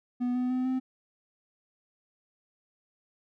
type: tone with pitch steps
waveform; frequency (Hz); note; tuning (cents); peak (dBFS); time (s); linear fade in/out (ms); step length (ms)
triangle; 246.4 / 250.4 / 254.5 / 258.7; B3 / B3 / C4 / C4; -4 / +24 / -48 / -19; -24; 0.2-0.8; 20; 150
effects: none